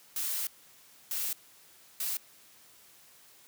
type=noise bursts at uneven times; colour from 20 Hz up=blue; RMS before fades=-33 dBFS; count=3; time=0.16-0.47 / 1.11-1.33 / 2-2.17 s; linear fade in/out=2 ms; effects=white hiss -58 dBFS RMS until 3.47 s + high-pass 80 Hz 12 dB/octave

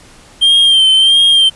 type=tone with vibrato; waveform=triangle; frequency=3162 Hz; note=G7; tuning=14 cents sharp; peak=-4 dBFS; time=0.41-1.5 s; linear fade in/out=20 ms; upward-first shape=sine; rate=1.5 Hz; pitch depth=45 cents each way; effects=pink hiss -41 dBFS RMS until 1.55 s + resampled to 24000 Hz

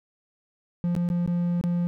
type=tone with dropouts; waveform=triangle; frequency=174.2 Hz; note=F3; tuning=4 cents flat; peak=-20 dBFS; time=0.84-1.87 s; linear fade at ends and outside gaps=0 ms; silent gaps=0.951-0.964 / 1.089-1.101 / 1.262-1.276 / 1.612-1.639 s; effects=none

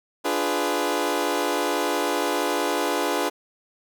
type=chord; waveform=20% pulse; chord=D diminished seventh; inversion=none; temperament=equal with one note detuned; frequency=293.7 / 349.2 / 415.3 / 496.5 Hz; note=D4 / F4 / Ab4 / Cb5; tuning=0 / 0 / 0 / +9 cents; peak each=-23 dBFS; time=0.24-3.3 s; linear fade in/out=20 ms; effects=none

